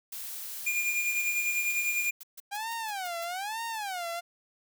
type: noise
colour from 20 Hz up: blue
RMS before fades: -39 dBFS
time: 0.12-2.1 s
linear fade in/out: 5 ms
type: tone with tremolo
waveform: square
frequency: 2412 Hz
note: D7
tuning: 46 cents sharp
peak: -26 dBFS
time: 0.66-2.11 s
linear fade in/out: 10 ms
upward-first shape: sine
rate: 10 Hz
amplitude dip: 45%
type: noise bursts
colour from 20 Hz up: blue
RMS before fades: -44 dBFS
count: 13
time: 1.19-3.247 s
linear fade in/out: 5 ms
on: 29 ms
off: 140 ms
type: tone with vibrato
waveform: sawtooth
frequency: 790 Hz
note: G5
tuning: 13 cents sharp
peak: -29 dBFS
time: 2.51-4.21 s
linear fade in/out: 20 ms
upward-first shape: sine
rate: 1.1 Hz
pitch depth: 270 cents each way
effects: none